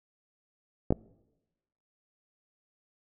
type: clicks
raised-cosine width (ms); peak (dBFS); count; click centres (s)
2; -11; 2; 0.906 / 0.924
effects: noise-tail reverb RT60 1.0 s tail -24 dB re dry